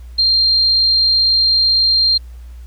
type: tone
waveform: sine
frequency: 4186 Hz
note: C8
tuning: in tune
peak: -10 dBFS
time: 0.18-2.18 s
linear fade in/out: 10 ms
effects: added 60 Hz sine -31 dBFS peak until 2.66 s + pink hiss -53 dBFS RMS until 2.66 s